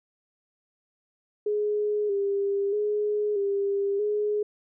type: tone with vibrato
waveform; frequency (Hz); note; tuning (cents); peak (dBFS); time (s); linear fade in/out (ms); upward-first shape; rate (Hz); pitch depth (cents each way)
sine; 408.5; G#4; -29; -23; 1.46-4.43; 5; square; 0.79; 41
effects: none